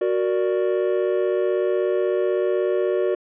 triangle chord, Gb augmented, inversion none, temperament equal, 370 / 466.2 / 587.3 Hz, Gb4 / Bb4 / D5, 0 / 0 / 0 cents, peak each -19 / -23 / -23 dBFS, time 0.01-3.15 s, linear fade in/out 5 ms, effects resampled to 8000 Hz

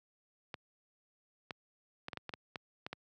clicks, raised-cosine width 0.3 ms, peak -24 dBFS, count 10, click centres 0.542 / 1.508 / 2.084 / 2.132 / 2.173 / 2.293 / 2.338 / 2.558 / 2.865 / 2.93 s, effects high-pass 100 Hz 12 dB/octave

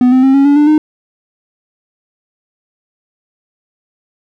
triangle tone with pitch steps, 249.4 / 258 / 267 / 276.2 / 285.8 / 295.7 / 306 Hz, B3 / C4 / C4 / C#4 / D4 / D4 / D#4, +17 / -24 / +35 / -6 / -47 / +12 / -29 cents, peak -3 dBFS, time 0.01-0.78 s, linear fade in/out 2 ms, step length 110 ms, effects none

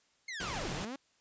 sawtooth linear two-way sweep, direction down then up, 2170 to 116.54 to 284.7 Hz, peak -35 dBFS, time 0.28-0.96 s, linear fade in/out 5 ms, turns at 0.71 s
pink noise, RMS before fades -39 dBFS, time 0.4-0.85 s, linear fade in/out 2 ms
effects white hiss -71 dBFS RMS until 1.2 s + resampled to 16000 Hz

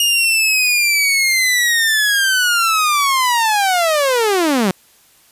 sawtooth linear sweep, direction down, 2858 to 176.8 Hz, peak -9 dBFS, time 0-4.71 s, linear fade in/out 2 ms, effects white hiss -51 dBFS RMS until 5.31 s + resampled to 32000 Hz

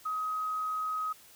triangle tone with tanh clipping, 1263 Hz, D#6, 26 cents sharp, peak -30 dBFS, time 0.05-1.13 s, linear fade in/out 10 ms, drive 3 dB, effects white hiss -56 dBFS RMS until 1.35 s

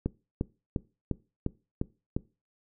click train, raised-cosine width 3 ms, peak -15 dBFS, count 7, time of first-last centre 0.06-2.165 s, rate 2.85 Hz, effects noise-tail reverb RT60 0.3 s tail -21 dB re dry

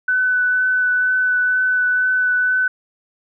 sine tone with vibrato, 1500 Hz, F#6, 23 cents sharp, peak -14 dBFS, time 0.08-2.68 s, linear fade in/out 5 ms, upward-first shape triangle, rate 2.1 Hz, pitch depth 13 cents each way, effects none

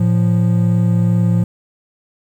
triangle tone pair together, 112.12 / 174.61 Hz, A2 / F3, +33 / 0 cents, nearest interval minor sixth, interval 767 cents, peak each -12 dBFS, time 0-1.44 s, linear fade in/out 5 ms, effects 8-bit

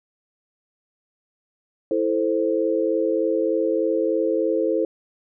sine chord, A minor, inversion second, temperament equal, 329.6 / 440 / 523.3 Hz, E4 / A4 / C5, 0 / 0 / 0 cents, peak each -23 dBFS, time 1.91-4.85 s, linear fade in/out 2 ms, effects none

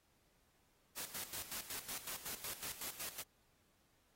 white noise with tremolo, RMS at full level -44 dBFS, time 0.96-3.23 s, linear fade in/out 20 ms, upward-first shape square, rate 5.4 Hz, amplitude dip 70%, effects pink hiss -75 dBFS RMS until 4.15 s + AAC 48 kbps

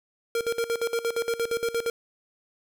square tone with tremolo, 464.8 Hz, A#4, 5 cents flat, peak -24 dBFS, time 0.35-1.9 s, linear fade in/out 2 ms, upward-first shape square, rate 8.6 Hz, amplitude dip 80%, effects none

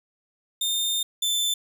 sawtooth tone pair in turn, 3628 / 3537 Hz, A#7 / A7, -48 / +8 cents, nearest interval unison, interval 44 cents, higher first, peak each -20 / -19 dBFS, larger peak second, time 0.61-1.03 / 1.22-1.54 s, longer first, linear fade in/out 5 ms, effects none

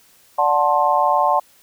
sine chord, D dominant seventh, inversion none, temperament just, 587.3 / 734.2 / 881 / 1057.2 Hz, D5 / F#5 / A5 / C6, 0 / -14 / +2 / +18 cents, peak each -21 / -19 / -18 / -19 dBFS, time 0.38-1.4 s, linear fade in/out 10 ms, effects white hiss -53 dBFS RMS until 1.62 s

